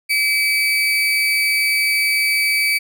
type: tone with amplitude modulation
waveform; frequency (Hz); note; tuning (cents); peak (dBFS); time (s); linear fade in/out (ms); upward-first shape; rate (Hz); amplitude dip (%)
35% pulse; 2294; D7; -41; -11; 0.09-2.79; 20; sine; 227; 45
effects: none